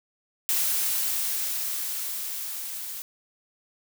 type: noise with level ramp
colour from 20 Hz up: blue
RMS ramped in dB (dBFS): -24 to -36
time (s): 0.49-3.02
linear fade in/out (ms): 0
effects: none